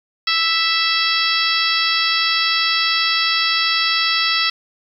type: harmonic tone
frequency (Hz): 659.3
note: E5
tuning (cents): 0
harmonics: 2 / 3 / 4 / 5 / 6 / 7 / 8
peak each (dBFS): -23 / -23 / -23 / -23 / -23 / -23 / -23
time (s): 0.27-4.5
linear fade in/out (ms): 5
effects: 8-bit